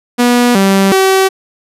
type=tone with pitch steps; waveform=sawtooth; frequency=243 / 194.7 / 382.5 Hz; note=B3 / G3 / G4; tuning=-28 / -12 / -42 cents; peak=-3 dBFS; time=0.18-1.29 s; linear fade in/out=20 ms; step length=370 ms; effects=resampled to 32000 Hz